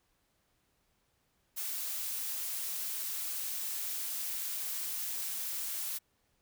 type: noise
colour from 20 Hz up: blue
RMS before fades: -37 dBFS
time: 1.56-5.99 s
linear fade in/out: 20 ms
effects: pink hiss -75 dBFS RMS until 6.41 s